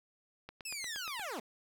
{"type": "click train", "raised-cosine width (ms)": 0.3, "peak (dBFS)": -29, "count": 7, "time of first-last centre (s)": [0.49, 1.196], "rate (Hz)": 8.5}
{"type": "linear sweep", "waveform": "15% pulse", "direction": "down", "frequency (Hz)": [2683, 192.8], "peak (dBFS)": -32, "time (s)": [0.65, 1.4], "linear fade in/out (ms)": 5}
{"effects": ["10-bit"]}